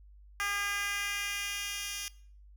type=tone with high-pass filter sweep; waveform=10% pulse; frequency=404.9 Hz; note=G#4; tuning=44 cents flat; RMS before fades=-35 dBFS; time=0.4-2.08 s; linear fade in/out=0 ms; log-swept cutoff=1400 to 3700 Hz; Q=1.4; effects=noise-tail reverb RT60 0.5 s tail -20 dB re dry + added 50 Hz sine -52 dBFS peak until 2.56 s